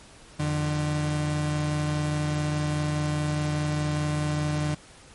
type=tone pair together; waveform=35% pulse; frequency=87.43 / 150 Hz; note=F2 / D3; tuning=+2 / +37 cents; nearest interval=major sixth; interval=935 cents; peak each=-32 / -23 dBFS; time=0.39-4.75 s; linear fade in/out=10 ms; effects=pink hiss -50 dBFS RMS until 5.14 s + MP3 48 kbps